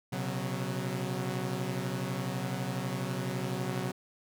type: chord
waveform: sawtooth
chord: B suspended second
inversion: none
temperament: equal with one note detuned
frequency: 123.47 / 135.5 / 185 Hz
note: B2 / C#3 / F#3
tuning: 0 / -39 / 0 cents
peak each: -33 / -32 / -32 dBFS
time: 0.12-3.92 s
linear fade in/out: 10 ms
effects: none